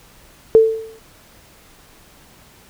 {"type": "tone with exponential decay", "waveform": "sine", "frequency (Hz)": 445.1, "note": "A4", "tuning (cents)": 20, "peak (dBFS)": -3, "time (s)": [0.55, 0.99], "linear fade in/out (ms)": 0, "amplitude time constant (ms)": 94, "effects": ["pink hiss -48 dBFS RMS until 2.69 s"]}